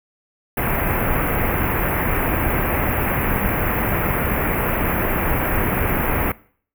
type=band-stop noise; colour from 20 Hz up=pink; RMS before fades=-20 dBFS; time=0.57-6.32 s; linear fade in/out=5 ms; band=2500 to 12000 Hz; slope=48 dB/octave; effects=noise-tail reverb RT60 0.5 s tail -21 dB re dry